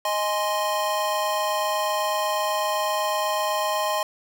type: chord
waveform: square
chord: Ab major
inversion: second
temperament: equal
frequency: 622.3 / 830.6 / 1046.5 Hz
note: Eb5 / Ab5 / C6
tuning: 0 / 0 / 0 cents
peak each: -27 / -29 / -27 dBFS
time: 0.05-4.03 s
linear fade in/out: 2 ms
effects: none